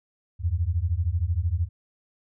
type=beating tone pair; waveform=sine; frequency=79.5 / 92.5 Hz; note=D#2 / F#2; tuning=+38 / 0 cents; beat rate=13 Hz; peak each=-25 dBFS; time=0.39-1.69 s; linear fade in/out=50 ms; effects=none